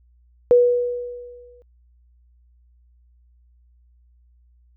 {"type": "tone with exponential decay", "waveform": "sine", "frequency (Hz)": 487.3, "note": "B4", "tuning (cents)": -23, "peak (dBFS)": -8, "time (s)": [0.51, 1.62], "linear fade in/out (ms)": 0, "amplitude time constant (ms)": 240, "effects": ["added 60 Hz sine -53 dBFS peak until 4.76 s"]}